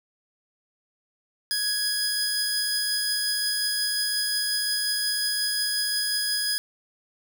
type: tone pair together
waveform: sawtooth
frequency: 1661.2 / 4978 Hz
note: G#6 / D#8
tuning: 0 / 0 cents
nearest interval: octave + perfect fifth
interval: 1900 cents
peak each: -27 / -22 dBFS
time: 1.51-6.58 s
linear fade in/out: 0 ms
effects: none